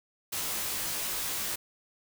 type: noise with comb filter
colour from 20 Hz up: white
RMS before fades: -33 dBFS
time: 0.32-1.56 s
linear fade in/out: 10 ms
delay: 16 ms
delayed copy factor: -0.95
effects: none